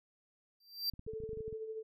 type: tone with exponential growth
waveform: square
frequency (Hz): 4700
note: D8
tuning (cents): +1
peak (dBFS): -30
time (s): 0.6-0.9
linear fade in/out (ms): 5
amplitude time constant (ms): 64
type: clicks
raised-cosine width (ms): 5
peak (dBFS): -36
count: 12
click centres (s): 0.937 / 0.994 / 1.066 / 1.135 / 1.203 / 1.237 / 1.292 / 1.332 / 1.373 / 1.406 / 1.48 / 1.527
type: tone with tremolo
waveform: sine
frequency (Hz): 440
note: A4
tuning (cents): 0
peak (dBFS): -37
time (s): 1.07-1.83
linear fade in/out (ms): 10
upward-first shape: triangle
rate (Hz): 13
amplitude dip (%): 60
effects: none